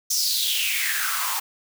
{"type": "noise with high-pass filter sweep", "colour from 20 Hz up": "white", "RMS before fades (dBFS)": -24, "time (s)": [0.1, 1.4], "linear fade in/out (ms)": 10, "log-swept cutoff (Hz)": [5900, 870], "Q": 5.6, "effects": []}